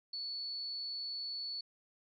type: tone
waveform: sine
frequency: 4435 Hz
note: C#8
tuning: in tune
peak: -38 dBFS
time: 0.13-1.61 s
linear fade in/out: 5 ms
effects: none